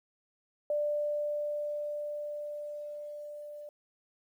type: tone with level ramp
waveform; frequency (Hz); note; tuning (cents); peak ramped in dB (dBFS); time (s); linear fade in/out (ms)
sine; 591; D5; +11; -27 to -42; 0.7-3.69; 2
effects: 11-bit